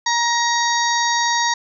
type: harmonic tone with a mistuned harmonic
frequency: 943 Hz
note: A#5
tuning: 20 cents sharp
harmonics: 1 / 2 / 4 / 5 / 6 / 7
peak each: -19 / -22 / -25 / -26 / -27 / -27 dBFS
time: 0.06-1.54 s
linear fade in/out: 5 ms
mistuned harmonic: 5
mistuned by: -45 cents
effects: none